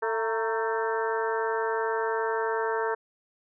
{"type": "harmonic tone with a mistuned harmonic", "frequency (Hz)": 222.8, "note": "A3", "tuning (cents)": 22, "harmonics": [2, 3, 4, 5, 6, 7, 8], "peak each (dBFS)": [-28, -37, -31, -37, -37, -35, -39], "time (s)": [0.02, 2.95], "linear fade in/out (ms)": 10, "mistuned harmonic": 4, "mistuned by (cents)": 58, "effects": []}